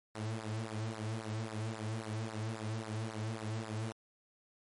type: tone with flanger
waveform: sawtooth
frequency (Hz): 110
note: A2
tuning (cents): 0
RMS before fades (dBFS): -39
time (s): 0.15-3.92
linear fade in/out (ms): 0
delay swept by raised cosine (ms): 0.31 to 4.31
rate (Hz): 3.7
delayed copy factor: -0.85
effects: MP3 48 kbps